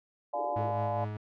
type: chord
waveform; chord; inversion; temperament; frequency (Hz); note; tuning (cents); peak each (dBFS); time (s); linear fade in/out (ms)
sine; D diminished seventh; none; just; 587.3 / 704.8 / 845.8 / 1014.9; D5 / F5 / Ab5 / Cb6; 0 / +16 / +31 / +47; -34 / -34 / -35 / -40; 0.33-1.05; 10
type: band-pass noise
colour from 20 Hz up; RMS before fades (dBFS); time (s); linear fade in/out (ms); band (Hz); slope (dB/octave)
pink; -44; 0.34-0.73; 20; 300 to 480; 96
type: tone with tremolo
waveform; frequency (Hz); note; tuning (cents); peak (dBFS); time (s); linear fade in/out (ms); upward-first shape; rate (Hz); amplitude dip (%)
40% pulse; 105.7; G#2; +31; -31; 0.56-1.17; 5; sine; 4.8; 35
effects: low-pass 2000 Hz 12 dB/octave